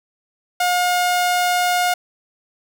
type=tone; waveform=sawtooth; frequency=716 Hz; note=F5; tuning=43 cents sharp; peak=-12 dBFS; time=0.6-1.94 s; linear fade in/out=5 ms; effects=none